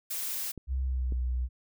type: noise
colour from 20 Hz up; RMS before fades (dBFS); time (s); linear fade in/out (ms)
blue; -34; 0.1-0.52; 10
type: clicks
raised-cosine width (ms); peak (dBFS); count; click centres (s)
3; -28; 2; 0.577 / 1.123
type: tone with pitch glide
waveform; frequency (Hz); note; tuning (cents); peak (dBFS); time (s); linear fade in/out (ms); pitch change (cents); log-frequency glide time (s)
sine; 65.41 to 62.13; C2 to B1; 0 to +11; -27; 0.67-1.49; 50; -89; 0.83-1.14
effects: none